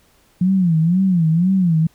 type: tone with vibrato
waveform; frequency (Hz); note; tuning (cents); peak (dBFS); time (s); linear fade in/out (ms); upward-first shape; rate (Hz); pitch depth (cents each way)
sine; 174.7; F3; +1; -12; 0.41-1.87; 5; sine; 2; 170
effects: pink hiss -56 dBFS RMS until 1.94 s